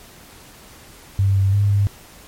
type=tone with pitch steps; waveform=sine; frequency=98 / 97.2 / 101.5 / 100.7 Hz; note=G2 / G2 / G#2 / G2; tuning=0 / -14 / -39 / +47 cents; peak=-13 dBFS; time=1.19-1.87 s; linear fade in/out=0 ms; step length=170 ms; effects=pink hiss -44 dBFS RMS until 2.27 s + MP3 64 kbps